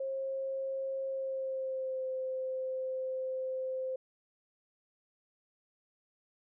sine tone with pitch glide, 536 to 520.1 Hz, C5 to C5, +42 to -10 cents, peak -33 dBFS, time 0-3.96 s, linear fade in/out 5 ms, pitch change -52 cents, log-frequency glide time 1.07-2.06 s, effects none

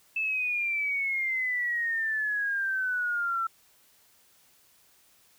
sine exponential sweep, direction down, 2637 to 1334 Hz, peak -26 dBFS, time 0.16-3.47 s, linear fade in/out 5 ms, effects white hiss -62 dBFS RMS until 5.38 s

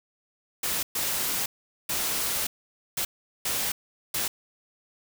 white noise bursts at uneven times, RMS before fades -28 dBFS, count 6, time 0.63-0.83 / 0.95-1.46 / 1.89-2.47 / 2.97-3.05 / 3.45-3.72 / 4.14-4.28 s, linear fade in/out 5 ms, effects none

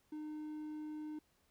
triangle tone, 305.2 Hz, D#4, 33 cents flat, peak -40 dBFS, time 0.12-1.19 s, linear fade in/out 5 ms, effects pink hiss -75 dBFS RMS until 1.5 s

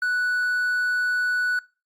triangle tone, 1480 Hz, F#6, in tune, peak -19 dBFS, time 0.02-1.59 s, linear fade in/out 2 ms, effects noise-tail reverb RT60 0.3 s tail -22 dB re dry + Opus 32 kbps

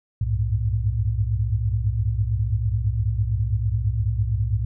sine tone cluster, 64 / 95.9 / 101.9 / 110.9 Hz, C2 / G2 / G#2 / A2, -38 / -37 / -32 / +14 cents, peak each -25 / -29 / -26 / -23 dBFS, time 0.21-4.65 s, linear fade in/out 5 ms, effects none

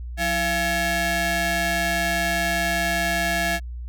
sawtooth ring-modulated tone, 505 Hz, B4, 39 cents sharp, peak -14 dBFS, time 0.17-3.6 s, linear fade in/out 50 ms, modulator 1190 Hz, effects added 60 Hz sine -30 dBFS peak until 3.88 s

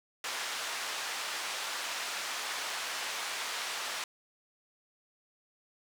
pink band-pass noise, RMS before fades -37 dBFS, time 0.24-4.04 s, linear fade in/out 2 ms, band 990 to 7400 Hz, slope 12 dB/octave, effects none

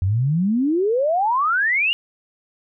sine exponential sweep, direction up, 88.2 to 2911 Hz, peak -16 dBFS, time 0.02-1.93 s, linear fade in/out 0 ms, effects none

